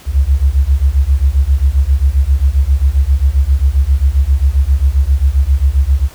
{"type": "beating tone pair", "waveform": "sine", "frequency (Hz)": [64.8, 72.3], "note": ["C2", "D2"], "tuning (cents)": [-16, -27], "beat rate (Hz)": 7.5, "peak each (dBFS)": -11, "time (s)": [0.06, 6.09], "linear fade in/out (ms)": 50, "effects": ["pink hiss -39 dBFS RMS until 6.14 s"]}